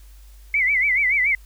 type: tone with vibrato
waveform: sine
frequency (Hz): 2143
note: C7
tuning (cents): +41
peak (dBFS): -16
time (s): 0.54-1.35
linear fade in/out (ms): 2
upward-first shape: sine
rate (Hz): 7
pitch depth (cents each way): 140
effects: added 50 Hz sine -42 dBFS peak until 1.45 s + white hiss -56 dBFS RMS until 1.45 s